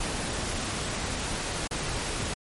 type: noise with dropouts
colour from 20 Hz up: pink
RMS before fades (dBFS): -31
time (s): 0-2.34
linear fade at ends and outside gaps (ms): 5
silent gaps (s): 1.675-1.709
effects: MP3 48 kbps